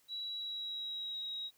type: tone with pitch glide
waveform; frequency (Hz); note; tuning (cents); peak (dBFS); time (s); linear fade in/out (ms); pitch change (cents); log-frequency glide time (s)
sine; 3909 to 3815; B7 to A#7; -19 to +39; -38; 0.08-1.51; 50; -42; 0.25-1.29
effects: white hiss -70 dBFS RMS until 1.57 s